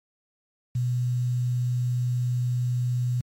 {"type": "tone with quantisation", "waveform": "sine", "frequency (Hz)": 123.5, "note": "B2", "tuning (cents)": 0, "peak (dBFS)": -22, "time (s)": [0.75, 3.21], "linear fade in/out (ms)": 5, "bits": 8, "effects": ["MP3 64 kbps"]}